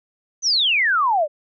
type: exponential sweep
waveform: sine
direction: down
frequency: 6272 to 561 Hz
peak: -15 dBFS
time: 0.42-1.28 s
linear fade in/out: 50 ms
effects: none